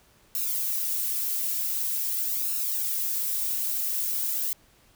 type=noise with flanger; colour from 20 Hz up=violet; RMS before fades=-28 dBFS; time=0.35-4.53 s; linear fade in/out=0 ms; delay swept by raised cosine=0.74 to 3.94 ms; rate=0.46 Hz; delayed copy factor=+0.7; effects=pink hiss -60 dBFS RMS until 4.95 s